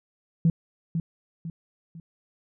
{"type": "tone with echo", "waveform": "sine", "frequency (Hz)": 164.81, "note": "E3", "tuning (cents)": 0, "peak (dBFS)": -15, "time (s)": [0.45, 0.5], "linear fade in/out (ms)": 2, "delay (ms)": 500, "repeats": 3, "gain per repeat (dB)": -8, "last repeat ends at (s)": 2, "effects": ["tanh soft clip ceiling -12 dBFS"]}